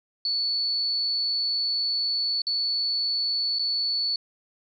sine tone with dropouts, 4444 Hz, C#8, 4 cents sharp, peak -23 dBFS, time 0.25-4.16 s, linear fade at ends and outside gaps 2 ms, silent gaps 2.419-2.468 / 3.587-3.593 s, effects none

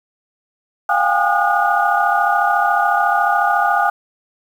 sine tone cluster, 704 / 791 / 825 / 1221 / 1447 Hz, F5 / G5 / G#5 / D#6 / F#6, +14 / +15 / -12 / -33 / -39 cents, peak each -19 dBFS, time 0.89-3.9 s, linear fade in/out 5 ms, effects tanh soft clip ceiling -1 dBFS + 7-bit

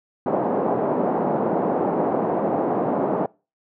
white band-pass noise, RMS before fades -22 dBFS, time 0.26-3.26 s, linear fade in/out 2 ms, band 170 to 780 Hz, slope 24 dB/octave, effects noise-tail reverb RT60 0.3 s tail -23 dB re dry

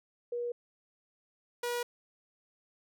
sine / sawtooth tone pair in turn, 480 / 482.1 Hz, B4 / B4, -49 / -42 cents, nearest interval unison, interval 7 cents, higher second, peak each -32 / -28 dBFS, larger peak second, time 0.32-0.52 / 1.63-1.83 s, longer neither, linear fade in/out 5 ms, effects none

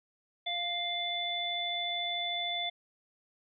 harmonic tone, 698.5 Hz, F5, in tune, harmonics 1 / 3 / 5, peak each -37 / -39 / -33 dBFS, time 0.46-2.7 s, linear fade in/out 10 ms, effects none

